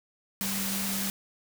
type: tone in noise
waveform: sine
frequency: 196 Hz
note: G3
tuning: in tune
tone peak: -33 dBFS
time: 0.41-1.1 s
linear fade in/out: 0 ms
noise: white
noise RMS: -32 dBFS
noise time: 0.41-1.1 s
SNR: -4 dB
effects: none